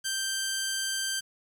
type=tone; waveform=10% pulse; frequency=1568 Hz; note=G6; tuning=in tune; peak=-20 dBFS; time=0.04-1.21 s; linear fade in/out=20 ms; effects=9-bit